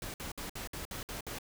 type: noise bursts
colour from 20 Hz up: pink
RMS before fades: -41 dBFS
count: 8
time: 0.02-1.386 s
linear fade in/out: 2 ms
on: 120 ms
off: 58 ms
effects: none